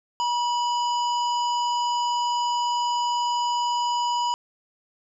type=harmonic tone with a mistuned harmonic; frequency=987.8 Hz; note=B5; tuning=in tune; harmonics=1 / 3 / 5 / 7; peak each=-22 / -32 / -36 / -39 dBFS; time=0.2-4.34 s; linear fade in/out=0 ms; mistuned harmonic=1; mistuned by=-45 cents; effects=none